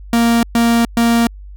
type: tone bursts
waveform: 45% pulse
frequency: 233.1 Hz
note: A#3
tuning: in tune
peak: -10 dBFS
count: 3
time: 0.13-1.27 s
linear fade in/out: 2 ms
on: 300 ms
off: 120 ms
effects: added 49 Hz sine -31 dBFS peak until 1.56 s